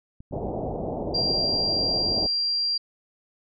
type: clicks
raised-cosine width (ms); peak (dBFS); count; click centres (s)
5; -30; 7; 0.205 / 0.312 / 0.368 / 0.593 / 0.693 / 0.73 / 0.79
type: low-pass noise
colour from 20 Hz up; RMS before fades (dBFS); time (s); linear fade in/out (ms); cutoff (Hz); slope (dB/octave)
white; -30; 0.32-2.27; 10; 750; 48
type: tone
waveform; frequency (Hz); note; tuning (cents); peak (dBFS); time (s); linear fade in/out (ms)
sine; 4747; D8; +18; -22; 1.14-2.78; 10
effects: none